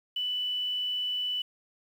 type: tone with quantisation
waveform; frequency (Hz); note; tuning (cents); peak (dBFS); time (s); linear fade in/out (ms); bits
sine; 2981; F#7; +12; -28; 0.16-1.42; 5; 9
effects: none